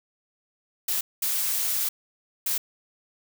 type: noise bursts at uneven times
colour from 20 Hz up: blue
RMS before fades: -26 dBFS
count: 3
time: 0.88-1.01 / 1.22-1.89 / 2.46-2.58 s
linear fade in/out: 5 ms
effects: none

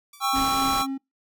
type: tone with exponential decay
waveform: 5% pulse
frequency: 1158 Hz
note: D6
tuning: 25 cents flat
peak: -32 dBFS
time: 0.13-0.49 s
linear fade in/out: 5 ms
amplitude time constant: 77 ms
type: chord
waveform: square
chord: C# diminished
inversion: second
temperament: just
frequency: 798.3 / 1108.7 / 1330.5 Hz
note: G5 / C#6 / E6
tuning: +31 / 0 / +16 cents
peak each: -27 dBFS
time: 0.2-0.87 s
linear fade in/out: 50 ms
type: tone with tremolo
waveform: triangle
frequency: 270 Hz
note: C#4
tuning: 45 cents flat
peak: -24 dBFS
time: 0.33-0.98 s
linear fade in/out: 10 ms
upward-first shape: sine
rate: 3.9 Hz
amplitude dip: 70%
type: low-pass noise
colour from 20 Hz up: pink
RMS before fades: -34 dBFS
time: 0.34-0.83 s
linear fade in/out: 20 ms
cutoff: 9300 Hz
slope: 96 dB/octave
effects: noise-tail reverb RT60 0.2 s tail -26 dB re dry

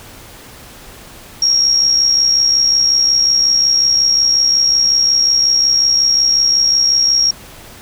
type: tone with amplitude modulation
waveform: sine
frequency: 5588 Hz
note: F8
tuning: in tune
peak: -7 dBFS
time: 1.42-7.31 s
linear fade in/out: 5 ms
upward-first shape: sine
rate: 65.5 Hz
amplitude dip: 50%
effects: pink hiss -37 dBFS RMS until 7.81 s

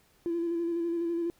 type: tone with vibrato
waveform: triangle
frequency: 338.7 Hz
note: E4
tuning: 47 cents sharp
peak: -24 dBFS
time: 0.26-1.3 s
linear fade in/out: 0 ms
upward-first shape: square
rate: 12 Hz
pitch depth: 23 cents each way
effects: tanh soft clip ceiling -25 dBFS + pink hiss -65 dBFS RMS until 1.39 s

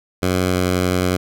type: tone with pitch glide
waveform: 10% pulse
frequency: 91.7 to 91.01 Hz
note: F#2 to F#2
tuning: -15 to -28 cents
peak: -8 dBFS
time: 0.22-1.17 s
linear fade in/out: 10 ms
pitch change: -13 cents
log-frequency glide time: 0.46-0.58 s
effects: none

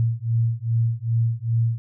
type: beating tone pair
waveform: sine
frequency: 114 / 116.5 Hz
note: A#2 / A#2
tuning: -38 / -1 cents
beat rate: 2.5 Hz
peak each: -22 dBFS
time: 0-1.78 s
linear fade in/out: 0 ms
effects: none

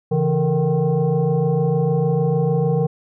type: tone with frequency modulation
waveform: sine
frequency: 164.81 Hz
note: E3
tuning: in tune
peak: -15 dBFS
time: 0.11-2.87 s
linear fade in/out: 10 ms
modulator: 303 Hz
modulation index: 1.3
effects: none

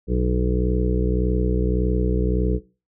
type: harmonic tone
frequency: 61.74 Hz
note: B1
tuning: in tune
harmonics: 1 / 2 / 3 / 5 / 6 / 7 / 8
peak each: -21 / -28 / -24 / -29 / -31 / -27 / -33 dBFS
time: 0.07-2.6 s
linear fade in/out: 50 ms
effects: noise-tail reverb RT60 0.3 s tail -18 dB re dry

